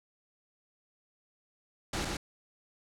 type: noise with echo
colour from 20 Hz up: pink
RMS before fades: -33 dBFS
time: 1.93-2.05 s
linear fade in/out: 5 ms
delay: 120 ms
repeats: 1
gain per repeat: -2 dB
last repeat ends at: 2.17 s
effects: low-pass 8000 Hz 12 dB/octave